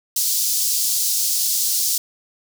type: high-pass noise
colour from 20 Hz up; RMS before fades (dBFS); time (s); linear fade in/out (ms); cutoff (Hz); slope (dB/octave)
pink; -20; 0.16-1.98; 5; 4800; 24
effects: none